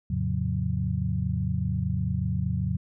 sine tone cluster, 83.3 / 108.2 / 136.5 / 180.9 Hz, E2 / A2 / C#3 / F#3, +19 / -29 / -26 / -39 cents, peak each -30 dBFS, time 0.1-2.77 s, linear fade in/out 5 ms, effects none

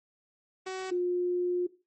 sawtooth / sine tone pair in turn, 376.2 / 356.4 Hz, F#4 / F4, +29 / +35 cents, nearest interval minor second, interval 94 cents, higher first, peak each -30 / -25 dBFS, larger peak second, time 0.66-0.91 / 0.91-1.67 s, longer second, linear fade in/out 10 ms, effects noise-tail reverb RT60 0.3 s tail -17 dB re dry + MP3 32 kbps

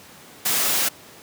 white noise, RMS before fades -21 dBFS, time 0.45-0.89 s, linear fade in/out 10 ms, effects pink hiss -45 dBFS RMS until 1.22 s + high-pass 150 Hz 12 dB/octave

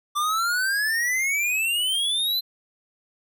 square exponential sweep, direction up, 1168 to 4095 Hz, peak -22 dBFS, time 0.15-2.41 s, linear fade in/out 20 ms, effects none

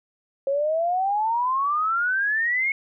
sine exponential sweep, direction up, 540 to 2204 Hz, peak -20 dBFS, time 0.47-2.72 s, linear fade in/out 2 ms, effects none

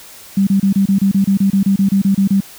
sine tone bursts, 196 Hz, G3, in tune, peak -9 dBFS, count 16, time 0.37-2.405 s, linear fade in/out 5 ms, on 100 ms, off 29 ms, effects white hiss -38 dBFS RMS until 2.58 s

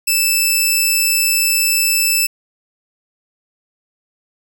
10% pulse tone, 2637 Hz, E7, in tune, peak -4 dBFS, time 0.07-2.27 s, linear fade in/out 10 ms, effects none

